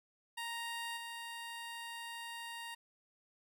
15% pulse tone with level steps, 932.3 Hz, A#5, in tune, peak -33 / -37 dBFS, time 0.37-2.75 s, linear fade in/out 10 ms, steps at 0.96 s, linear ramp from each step 20 ms, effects none

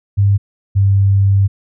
sine tone pair in turn, 100 / 98.51 Hz, G2 / G2, +35 / +9 cents, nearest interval unison, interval 26 cents, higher first, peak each -8 dBFS, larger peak neither, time 0.17-0.38 / 0.75-1.48 s, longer second, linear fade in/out 20 ms, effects none

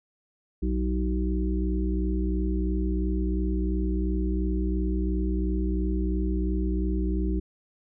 harmonic tone with a mistuned harmonic, 62.9 Hz, B1, 32 cents sharp, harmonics 1 / 3 / 5 / 6, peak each -25 / -31 / -31 / -35 dBFS, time 0.62-7.4 s, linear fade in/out 10 ms, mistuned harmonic 1, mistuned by -90 cents, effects none

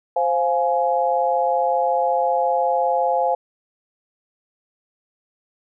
sine chord, F minor, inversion second, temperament just, 523.8 / 698.5 / 838.1 Hz, C5 / F5 / Ab5, +2 / 0 / +16 cents, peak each -21 dBFS, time 0.16-3.35 s, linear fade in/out 5 ms, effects none

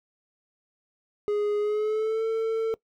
triangle tone with pitch glide, 415.3 to 447.7 Hz, G#4 to A4, 0 to +30 cents, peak -21 dBFS, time 1.28-2.74 s, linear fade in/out 0 ms, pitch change +130 cents, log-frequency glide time 1.59-2.24 s, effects noise-tail reverb RT60 0.1 s tail -21 dB re dry

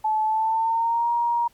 sine tone with pitch glide, 866 to 944.4 Hz, A5 to A#5, -28 to +22 cents, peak -19 dBFS, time 0.04-1.48 s, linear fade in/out 10 ms, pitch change +150 cents, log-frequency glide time 0.24-1.1 s, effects pink hiss -59 dBFS RMS until 1.53 s + MP3 96 kbps

